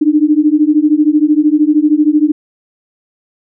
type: beating tone pair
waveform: sine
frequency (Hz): 295.6 / 308.6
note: D4 / D#4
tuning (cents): +11 / -14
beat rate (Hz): 13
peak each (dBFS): -10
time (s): 0.01-2.32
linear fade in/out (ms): 10
effects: none